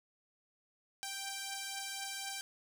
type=beating tone pair; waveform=5% pulse; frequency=784 / 788 Hz; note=G5 / G5; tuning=0 / +9 cents; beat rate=4 Hz; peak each=-29 / -34 dBFS; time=1.03-2.41 s; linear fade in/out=0 ms; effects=none